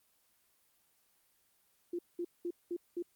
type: tone bursts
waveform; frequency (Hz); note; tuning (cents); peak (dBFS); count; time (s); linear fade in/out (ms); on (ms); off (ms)
sine; 347.6; F4; -8; -34; 5; 1.93-3.025; 5; 59; 200
effects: white hiss -72 dBFS RMS until 3.15 s + Opus 24 kbps